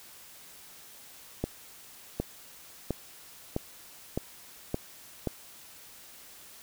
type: accelerating click train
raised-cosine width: 2 ms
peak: -15 dBFS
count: 7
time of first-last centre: 1.44-5.273 s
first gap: 760 ms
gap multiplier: 0.93
effects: white hiss -51 dBFS RMS until 6.62 s